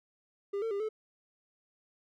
triangle tone with pitch steps, 400.8 / 451.3 / 400.6 / 434.4 Hz, G4 / A4 / G4 / A4, +38 / +44 / +38 / -22 cents, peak -29 dBFS, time 0.53-0.89 s, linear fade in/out 10 ms, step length 90 ms, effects none

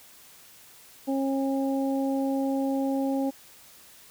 harmonic tone, 271.1 Hz, C#4, 38 cents flat, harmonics 1 / 2 / 3, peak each -25 / -31 / -35 dBFS, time 1.07-3.31 s, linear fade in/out 20 ms, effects white hiss -52 dBFS RMS until 4.1 s

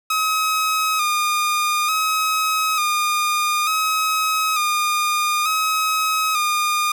sawtooth tone with vibrato, 1244.5 Hz, D#6, in tune, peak -14 dBFS, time 0.1-6.92 s, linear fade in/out 5 ms, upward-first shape square, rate 0.56 Hz, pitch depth 41 cents each way, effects none

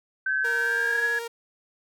sine tone with pitch glide, 1544 to 1674 Hz, G6 to G#6, -27 to +13 cents, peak -23 dBFS, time 0.26-1.19 s, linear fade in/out 5 ms, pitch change +140 cents, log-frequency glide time 0.61-1.04 s
sine tone, 1684 Hz, G#6, 24 cents sharp, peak -30 dBFS, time 0.28-1.08 s, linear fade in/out 20 ms
sawtooth tone with vibrato, 466.2 Hz, A#4, in tune, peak -28 dBFS, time 0.44-1.28 s, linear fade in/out 10 ms, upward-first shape sine, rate 18 Hz, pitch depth 14 cents each way
effects none

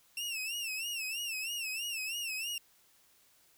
sawtooth tone with vibrato, 2700 Hz, E7, 41 cents sharp, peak -32 dBFS, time 0.17-2.58 s, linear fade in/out 2 ms, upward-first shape sine, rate 3.1 Hz, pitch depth 120 cents each way, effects white hiss -66 dBFS RMS until 3.57 s

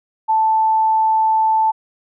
sine tone, 880 Hz, A5, in tune, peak -12 dBFS, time 0.28-1.72 s, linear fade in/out 20 ms, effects none

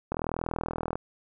click train, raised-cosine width 1 ms, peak -16 dBFS, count 35, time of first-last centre 0.12-0.955 s, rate 40.7 Hz, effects none

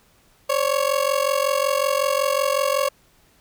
30% pulse ring-modulated tone, 554.4 Hz, C#5, in tune, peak -13 dBFS, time 0.49-2.89 s, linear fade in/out 10 ms, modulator 22.7 Hz, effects pink hiss -58 dBFS RMS until 3.4 s

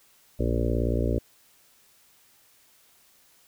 harmonic tone, 58.27 Hz, A#1, in tune, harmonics 1 / 2 / 4 / 5 / 6 / 7 / 8 / 9 / 10, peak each -26 / -29 / -32 / -33 / -34 / -34 / -35 / -36 / -36 dBFS, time 0.39-1.19 s, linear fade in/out 10 ms, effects white hiss -60 dBFS RMS until 3.47 s

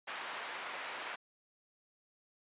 pink band-pass noise, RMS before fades -43 dBFS, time 0.07-1.16 s, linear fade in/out 10 ms, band 880 to 2700 Hz, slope 12 dB/octave, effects resampled to 8000 Hz

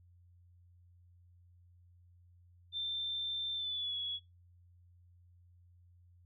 sine tone with pitch glide, 3567 to 3367 Hz, A7 to G#7, +23 to +23 cents, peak -35 dBFS, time 2.72-4.2 s, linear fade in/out 50 ms, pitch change -100 cents, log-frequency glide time 3.55-3.96 s, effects noise-tail reverb RT60 0.2 s tail -24 dB re dry + added 88 Hz sine -60 dBFS peak until 6.25 s

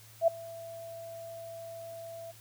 sine tone with ADSR envelope, 666 Hz, E5, 18 cents sharp, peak -18 dBFS, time 0.21-2.32 s, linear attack 66 ms, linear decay 7 ms, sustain -23 dB, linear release 17 ms, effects added 110 Hz sine -56 dBFS peak until 2.4 s + white hiss -56 dBFS RMS until 2.4 s

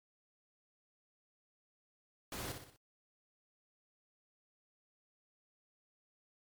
pink noise with echo, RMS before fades -43 dBFS, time 2.32-2.52 s, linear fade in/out 2 ms, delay 61 ms, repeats 4, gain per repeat -6 dB, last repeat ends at 2.764 s, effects MP3 96 kbps

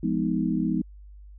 sine chord, F half-diminished seventh, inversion none, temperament just, 174.61 / 209.5 / 251.4 / 314.3 Hz, F3 / Ab3 / Cb4 / Eb4, 0 / +15 / +31 / +18 cents, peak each -28 dBFS, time 0.03-0.82 s, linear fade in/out 5 ms, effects added 50 Hz sine -43 dBFS peak until 1.38 s

